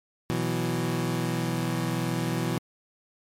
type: chord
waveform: 25% pulse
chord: B suspended fourth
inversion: none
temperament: equal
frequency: 123.47 / 164.81 / 185 Hz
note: B2 / E3 / F#3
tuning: 0 / 0 / 0 cents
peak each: -26 / -25 / -30 dBFS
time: 0.3-2.58 s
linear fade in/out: 0 ms
effects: MP3 64 kbps